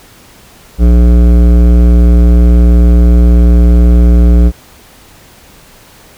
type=tone with hard clipping; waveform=sine; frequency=59.3 Hz; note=A#1; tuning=30 cents sharp; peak=-4 dBFS; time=0.78-4.52 s; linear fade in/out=50 ms; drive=14 dB; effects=pink hiss -39 dBFS RMS until 6.17 s